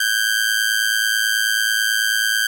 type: ring-modulated tone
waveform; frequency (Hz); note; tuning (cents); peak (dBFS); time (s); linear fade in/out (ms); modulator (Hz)
sawtooth; 1572; G6; +4; -10; 0-2.47; 5; 54.6
effects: none